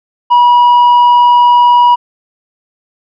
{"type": "tone with tanh clipping", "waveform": "sine", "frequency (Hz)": 969, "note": "B5", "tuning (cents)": -33, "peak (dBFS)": -4, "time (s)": [0.3, 1.96], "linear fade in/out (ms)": 20, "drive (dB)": 3, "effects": []}